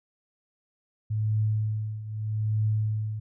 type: tone with tremolo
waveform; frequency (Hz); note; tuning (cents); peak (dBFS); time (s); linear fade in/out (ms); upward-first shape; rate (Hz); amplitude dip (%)
sine; 107.8; A2; -35; -21; 1.1-3.2; 10; triangle; 0.8; 80
effects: none